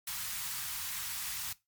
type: band-stop noise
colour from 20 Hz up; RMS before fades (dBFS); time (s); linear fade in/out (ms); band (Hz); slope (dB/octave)
white; -38; 0.07-1.53; 5; 170 to 900; 24
effects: noise-tail reverb RT60 0.2 s tail -18 dB re dry + MP3 96 kbps